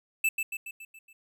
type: tone with echo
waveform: square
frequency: 2638 Hz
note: E7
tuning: 1 cent sharp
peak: -23 dBFS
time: 0.24-0.29 s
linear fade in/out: 5 ms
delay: 140 ms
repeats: 6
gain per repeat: -5 dB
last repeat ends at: 1.13 s
effects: none